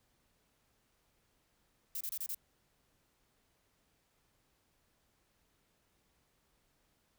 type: noise bursts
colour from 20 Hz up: violet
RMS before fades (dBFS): -39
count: 5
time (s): 1.95-2.347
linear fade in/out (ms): 2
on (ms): 57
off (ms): 28
effects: pink hiss -75 dBFS RMS until 7.18 s